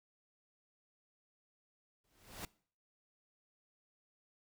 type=noise with exponential growth; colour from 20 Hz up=pink; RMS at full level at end=-42 dBFS; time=2.04-2.45 s; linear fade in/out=2 ms; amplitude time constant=87 ms; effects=noise-tail reverb RT60 0.5 s tail -22 dB re dry